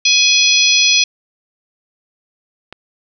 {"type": "harmonic tone", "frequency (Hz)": 838, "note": "G#5", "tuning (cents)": 15, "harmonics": [3, 4, 5, 6, 7], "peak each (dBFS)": [-14, -15, -16, -17, -17], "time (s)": [0.05, 1.04], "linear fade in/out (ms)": 5}
{"type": "click", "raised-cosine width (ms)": 0.3, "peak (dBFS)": -15, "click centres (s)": 2.726}
{"effects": []}